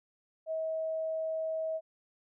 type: tone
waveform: sine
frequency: 640 Hz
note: D#5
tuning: 49 cents sharp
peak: -31 dBFS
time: 0.46-1.81 s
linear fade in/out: 50 ms
effects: none